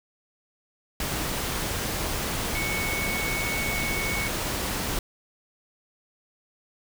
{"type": "tone in noise", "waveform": "sine", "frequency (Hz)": 2217, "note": "C#7", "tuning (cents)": 0, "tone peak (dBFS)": -29, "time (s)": [2.55, 4.28], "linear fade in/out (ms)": 2, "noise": "pink", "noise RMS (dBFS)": -29, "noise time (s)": [1, 4.99], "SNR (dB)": -3, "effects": []}